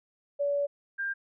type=tone pair in turn; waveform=sine; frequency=571 / 1594.6 Hz; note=D5 / G6; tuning=-49 / +29 cents; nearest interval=octave + tritone; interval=1778 cents; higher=second; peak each=-25 / -29 dBFS; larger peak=first; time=0.39-0.67 / 0.98-1.14 s; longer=first; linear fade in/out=20 ms; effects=none